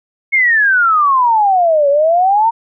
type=exponential two-way sweep; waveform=sine; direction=down then up; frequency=2193 to 554.4 to 935 Hz; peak=-8 dBFS; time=0.32-2.51 s; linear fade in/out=20 ms; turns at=1.89 s; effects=none